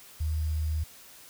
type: tone with sample-and-hold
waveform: sine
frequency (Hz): 77.78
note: D#2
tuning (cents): 0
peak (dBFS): -26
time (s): 0.2-0.84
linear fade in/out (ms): 10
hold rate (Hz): 4900
effects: white hiss -51 dBFS RMS until 1.29 s